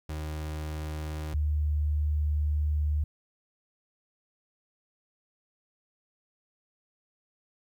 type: tone pair in turn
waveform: 35% pulse / sine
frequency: 77 / 74.85 Hz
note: D#2 / D2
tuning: -17 / +33 cents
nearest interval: unison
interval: 50 cents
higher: first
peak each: -31 / -24 dBFS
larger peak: second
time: 0.09-1.34 / 1.34-3.04 s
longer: second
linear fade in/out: 5 ms
effects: 11-bit